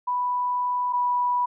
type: tone pair in turn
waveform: sine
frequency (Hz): 987.8 / 981.5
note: B5 / B5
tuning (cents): 0 / -11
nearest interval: unison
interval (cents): 11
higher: first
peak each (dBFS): -22 / -20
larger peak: second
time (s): 0.07-0.93 / 0.93-1.46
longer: first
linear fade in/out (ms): 10
effects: none